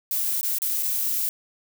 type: noise with dropouts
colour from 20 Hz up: violet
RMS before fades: -25 dBFS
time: 0.11-1.29 s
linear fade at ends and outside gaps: 1 ms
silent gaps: 0.411-0.43 / 0.585-0.619 / 0.826-0.83 s
effects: none